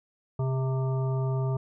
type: harmonic tone with a mistuned harmonic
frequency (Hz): 130.81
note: C3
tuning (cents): 0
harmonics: 1 / 3 / 5 / 7 / 9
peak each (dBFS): -25 / -35 / -39 / -42 / -44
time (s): 0.39-1.57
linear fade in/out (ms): 5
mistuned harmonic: 3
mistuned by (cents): +38
effects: none